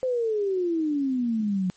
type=exponential sweep; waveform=sine; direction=down; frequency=523.3 to 179.6 Hz; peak=-22 dBFS; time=0.03-1.7 s; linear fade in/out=0 ms; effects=white hiss -58 dBFS RMS until 1.76 s + MP3 32 kbps